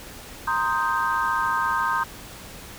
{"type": "chord", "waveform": "sine", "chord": "C minor seventh", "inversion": "third", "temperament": "equal", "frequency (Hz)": [932.3, 1046.5, 1244.5, 1568], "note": ["Bb5", "C6", "Eb6", "G6"], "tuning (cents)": [0, 0, 0, 0], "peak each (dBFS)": -26, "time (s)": [0.47, 2.04], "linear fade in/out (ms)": 10, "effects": ["tanh soft clip ceiling -10 dBFS", "pink hiss -41 dBFS RMS until 2.78 s"]}